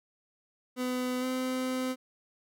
30% pulse tone with pitch glide, 251.6 to 257 Hz, B3 to C4, +32 to -31 cents, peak -27 dBFS, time 0.76-1.96 s, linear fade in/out 50 ms, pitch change +37 cents, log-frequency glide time 1.2-1.25 s, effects none

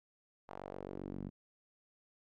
sawtooth tone with band-pass filter sweep, 47.56 Hz, F#1, 48 cents sharp, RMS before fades -45 dBFS, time 0.48-1.3 s, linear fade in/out 20 ms, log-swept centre 870 to 200 Hz, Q 1.7, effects none

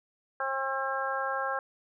harmonic tone, 268.5 Hz, C4, 45 cents sharp, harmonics 2 / 3 / 4 / 5 / 6, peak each -35 / -35 / -35 / -35 / -35 dBFS, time 0.4-1.59 s, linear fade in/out 2 ms, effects none

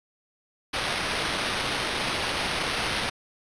blue noise with sample-and-hold, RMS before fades -28 dBFS, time 0.73-3.1 s, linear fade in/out 10 ms, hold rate 7350 Hz, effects resampled to 22050 Hz

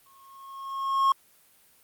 triangle tone with exponential growth, 1085 Hz, C#6, 37 cents flat, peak -15 dBFS, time 0.06-1.12 s, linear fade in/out 2 ms, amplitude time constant 230 ms, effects white hiss -60 dBFS RMS until 1.83 s + Opus 32 kbps

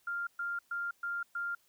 sine tone bursts, 1396.9 Hz, F6, in tune, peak -33 dBFS, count 5, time 0.07-1.55 s, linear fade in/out 5 ms, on 200 ms, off 120 ms, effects white hiss -70 dBFS RMS until 1.68 s

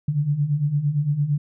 sine beating tone pair, 140.1 / 148.9 Hz, C#3 / D3, +19 / +24 cents, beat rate 8.8 Hz, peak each -25 / -20 dBFS, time 0.08-1.38 s, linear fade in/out 5 ms, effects none

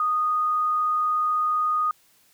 sine tone, 1237 Hz, D#6, 10 cents flat, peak -20 dBFS, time 0-1.91 s, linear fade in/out 2 ms, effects white hiss -60 dBFS RMS until 2.33 s

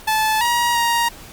sawtooth tone with pitch steps, 870 / 951 / 939 Hz, A5 / A#5 / A#5, -20 / +34 / +12 cents, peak -12 dBFS, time 0.07-1.09 s, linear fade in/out 10 ms, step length 340 ms, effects pink hiss -40 dBFS RMS until 1.32 s + Opus 48 kbps

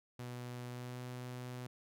sawtooth tone with pitch glide, 123 to 124.64 Hz, B2 to B2, -7 to +16 cents, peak -39 dBFS, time 0.19-1.67 s, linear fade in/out 5 ms, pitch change +23 cents, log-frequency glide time 0.69-0.99 s, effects none

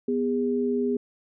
sine tone pair together, 246.9 / 408.3 Hz, B3 / G#4, 0 / -29 cents, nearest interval major sixth, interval 871 cents, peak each -25 dBFS, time 0.08-0.97 s, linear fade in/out 5 ms, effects none

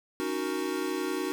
square chord, D# minor seventh, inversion third, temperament equal with one note detuned, 280.4 / 311.1 / 370 / 466.2 Hz, C#4 / D#4 / F#4 / A#4, +20 / 0 / 0 / 0 cents, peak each -37 / -35 / -33 / -39 dBFS, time 0.2-1.32 s, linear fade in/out 0 ms, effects none

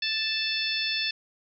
harmonic tone, 880 Hz, A5, in tune, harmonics 2 / 3 / 4 / 5 / 6, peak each -35 / -31 / -31 / -32 / -33 dBFS, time 0.02-1.11 s, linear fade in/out 5 ms, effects none

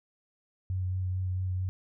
sine tone with vibrato, 92.5 Hz, F#2, in tune, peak -28 dBFS, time 0.7-1.69 s, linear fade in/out 0 ms, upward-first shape sine, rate 4.5 Hz, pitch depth 16 cents each way, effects none

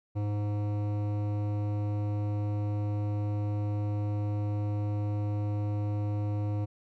triangle tone with hard clipping, 103.7 Hz, G#2, 2 cents flat, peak -30 dBFS, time 0.15-6.66 s, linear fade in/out 20 ms, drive 18 dB, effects none

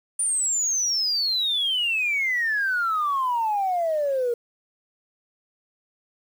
sine exponential sweep, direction down, 9397 to 466.2 Hz, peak -20 dBFS, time 0.19-4.34 s, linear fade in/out 5 ms, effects tanh soft clip ceiling -16 dBFS + 8-bit

